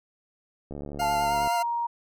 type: click train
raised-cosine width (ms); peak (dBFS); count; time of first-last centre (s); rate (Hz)
2; -24; 56; 0.71-1.474; 72
type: tone with vibrato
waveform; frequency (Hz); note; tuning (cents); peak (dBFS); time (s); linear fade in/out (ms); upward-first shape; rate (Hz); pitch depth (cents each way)
40% pulse; 698; F5; -1; -25; 0.99-1.63; 10; triangle; 9.5; 23
type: tone with pitch glide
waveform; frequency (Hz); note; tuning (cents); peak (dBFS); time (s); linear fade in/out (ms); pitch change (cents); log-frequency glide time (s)
sine; 878 to 941; A5 to A#5; -4 to +16; -25; 1.01-1.87; 10; +120; 1.2-1.36
effects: none